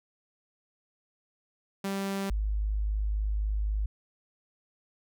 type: tone pair in turn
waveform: sawtooth / sine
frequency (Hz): 196 / 51.91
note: G3 / G#1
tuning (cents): 0 / 0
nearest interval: octave + major seventh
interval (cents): 2300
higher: first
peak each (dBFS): -26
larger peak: neither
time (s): 1.84-2.3 / 2.3-3.86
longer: second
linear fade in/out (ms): 5
effects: none